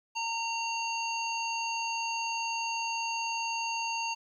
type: harmonic tone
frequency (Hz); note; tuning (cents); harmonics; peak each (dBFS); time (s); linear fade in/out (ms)
919; A#5; -25; 1 / 3 / 5 / 7; -33 / -35 / -39 / -41; 0.15-4.15; 20
effects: 11-bit